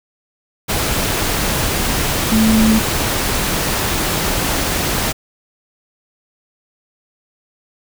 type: tone in noise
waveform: sine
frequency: 220 Hz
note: A3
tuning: in tune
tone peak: -10 dBFS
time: 2.31-2.8 s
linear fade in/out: 20 ms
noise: pink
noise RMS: -18 dBFS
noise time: 0.68-5.13 s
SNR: +5 dB
effects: none